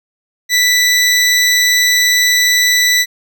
20% pulse tone, 1975.5 Hz, B6, in tune, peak -4 dBFS, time 0.49-3.06 s, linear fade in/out 50 ms, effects none

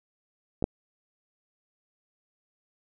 clicks, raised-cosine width 2 ms, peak -17 / -9 dBFS, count 2, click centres 0.625 / 0.641 s, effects none

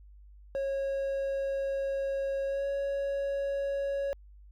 triangle tone with pitch glide, 547 to 556.2 Hz, C#5 to C#5, -23 to +6 cents, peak -27 dBFS, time 0.55-4.13 s, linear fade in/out 0 ms, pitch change +29 cents, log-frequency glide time 2.46-2.66 s, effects added 50 Hz sine -50 dBFS peak until 4.51 s

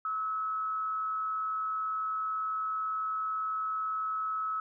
sine tone with frequency modulation, 1291 Hz, E6, 37 cents flat, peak -30 dBFS, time 0.05-4.6 s, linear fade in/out 2 ms, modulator 168 Hz, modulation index 0.23, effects none

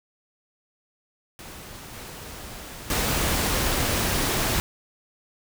pink noise with level steps, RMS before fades -41 / -39 / -24 dBFS, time 1.39-4.6 s, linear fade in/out 0 ms, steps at 1.93 / 2.9 s, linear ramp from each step 2 ms, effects none

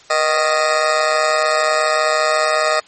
20% pulse tone with amplitude modulation, 621 Hz, D#5, 3 cents flat, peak -5 dBFS, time 0.1-2.8 s, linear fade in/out 5 ms, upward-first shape sine, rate 145 Hz, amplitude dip 85%, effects white hiss -46 dBFS RMS until 2.87 s + MP3 32 kbps

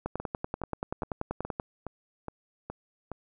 two click trains, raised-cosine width 1 ms, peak -22 / -17 dBFS, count 8 / 17, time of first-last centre 0.2-3.117 / 0.06-1.598 s, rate 2.4 / 10.4 Hz, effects none

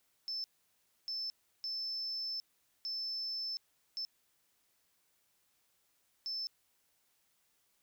sine tone bursts at uneven times, 5280 Hz, E8, 2 cents sharp, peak -35 dBFS, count 6, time 0.28-0.44 / 1.08-1.3 / 1.64-2.4 / 2.85-3.57 / 3.97-4.05 / 6.26-6.47 s, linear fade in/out 0 ms, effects tanh soft clip ceiling -32 dBFS + white hiss -75 dBFS RMS until 7.82 s

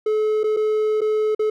triangle tone with dropouts, 430 Hz, A4, 40 cents flat, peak -15 dBFS, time 0.06-1.5 s, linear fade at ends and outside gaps 5 ms, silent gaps 0.434-0.44 / 0.565-0.569 / 1.008-1.015 / 1.349-1.393 s, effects none

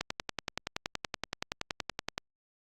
click train, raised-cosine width 0.2 ms, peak -14 dBFS, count 24, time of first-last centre 0.01-2.18 s, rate 10.6 Hz, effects Opus 48 kbps

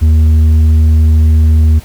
sine tone with tanh clipping, 78.5 Hz, D#2, 16 cents sharp, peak -5 dBFS, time 0.01-1.8 s, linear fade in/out 20 ms, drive 5 dB, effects pink hiss -37 dBFS RMS until 1.84 s

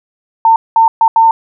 sine tone bursts at uneven times, 903 Hz, A5, 45 cents sharp, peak -4 dBFS, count 4, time 0.45-0.56 / 0.76-0.88 / 1.01-1.08 / 1.16-1.31 s, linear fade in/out 2 ms, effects none

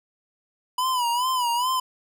square tone with vibrato, 987.8 Hz, B5, in tune, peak -22 dBFS, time 0.78-1.8 s, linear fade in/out 5 ms, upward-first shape sine, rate 2.4 Hz, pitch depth 91 cents each way, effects none

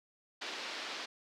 white band-pass noise, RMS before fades -42 dBFS, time 0.41-1.06 s, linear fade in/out 10 ms, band 270 to 4600 Hz, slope 24 dB/octave, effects none

